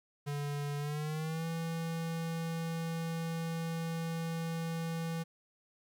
square tone with pitch glide, 144.4 to 164.92 Hz, D3 to E3, -29 to +1 cents, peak -35 dBFS, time 0.26-5.24 s, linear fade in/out 20 ms, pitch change +230 cents, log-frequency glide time 0.78-1.46 s, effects 12-bit

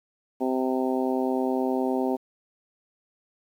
harmonic tone, 129.7 Hz, C3, 15 cents flat, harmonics 2 / 3 / 4 / 5 / 6 / 7, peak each -26 / -28 / -32 / -33 / -33 / -36 dBFS, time 0.4-2.17 s, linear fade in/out 20 ms, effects 9-bit

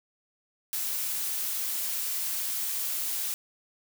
blue noise, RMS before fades -31 dBFS, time 0.73-3.34 s, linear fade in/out 0 ms, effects none

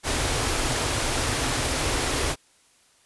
pink band-stop noise, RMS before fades -25 dBFS, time 0.03-2.36 s, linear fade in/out 50 ms, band 150 to 230 Hz, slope 96 dB/octave, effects white hiss -60 dBFS RMS until 3.05 s + resampled to 24000 Hz

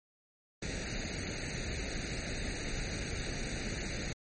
pink noise with comb filter, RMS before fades -37 dBFS, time 0.62-4.13 s, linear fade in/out 5 ms, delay 0.47 ms, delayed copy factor +0.85, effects MP3 32 kbps

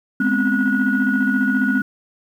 sine tone cluster, 207.9 / 251.7 / 266.4 / 1458 Hz, G#3 / B3 / C4 / F#6, +2 / +33 / +31 / -26 cents, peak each -20 dBFS, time 0.2-1.82 s, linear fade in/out 5 ms, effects tanh soft clip ceiling -8 dBFS + 8-bit

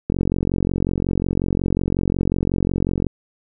click train, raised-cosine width 3 ms, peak -7 dBFS, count 136, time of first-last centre 0.1-3.067 s, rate 45.5 Hz, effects none

